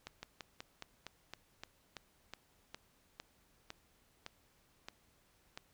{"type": "slowing click train", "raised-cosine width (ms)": 0.2, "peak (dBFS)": -27, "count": 16, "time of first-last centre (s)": [0.07, 5.575], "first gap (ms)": 160, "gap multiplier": 1.11, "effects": ["pink hiss -71 dBFS RMS until 5.73 s"]}